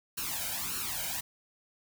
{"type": "noise with flanger", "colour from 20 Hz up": "white", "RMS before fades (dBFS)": -35, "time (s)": [0.17, 1.21], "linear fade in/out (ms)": 10, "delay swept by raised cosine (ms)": [0.71, 1.33], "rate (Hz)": 1.7, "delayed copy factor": 0.9, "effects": []}